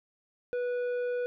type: tone with tanh clipping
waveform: sine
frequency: 490.5 Hz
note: B4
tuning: 12 cents flat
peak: -30 dBFS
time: 0.53-1.26 s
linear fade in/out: 0 ms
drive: 8 dB
effects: none